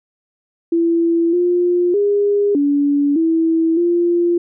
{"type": "tone with pitch steps", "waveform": "sine", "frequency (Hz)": [335.5, 353.2, 407.6, 286.1, 326.6, 345.9], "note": ["E4", "F4", "G#4", "D4", "E4", "F4"], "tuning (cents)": [31, 20, -32, -45, -16, -17], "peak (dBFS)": -12, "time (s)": [0.72, 4.38], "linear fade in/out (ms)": 5, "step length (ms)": 610, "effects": []}